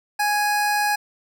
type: tone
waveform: 25% pulse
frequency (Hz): 830.6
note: G#5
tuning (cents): 0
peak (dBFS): -15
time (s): 0.19-0.96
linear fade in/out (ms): 10
effects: none